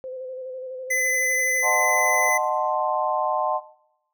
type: tone with vibrato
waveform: sine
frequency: 515 Hz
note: C5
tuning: 28 cents flat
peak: -31 dBFS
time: 0.04-2.29 s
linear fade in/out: 0 ms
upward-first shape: square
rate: 12 Hz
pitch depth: 25 cents each way
type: tone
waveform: square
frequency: 2022 Hz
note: B6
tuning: 40 cents sharp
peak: -21 dBFS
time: 0.9-2.38 s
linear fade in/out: 10 ms
type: chord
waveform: sine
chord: D# diminished seventh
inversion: none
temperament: equal with one note detuned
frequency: 615.8 / 740 / 880 / 1046.5 Hz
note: D#5 / F#5 / A5 / C6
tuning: -18 / 0 / 0 / 0 cents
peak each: -26 dBFS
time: 1.62-3.61 s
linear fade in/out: 50 ms
effects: noise-tail reverb RT60 0.8 s tail -18 dB re dry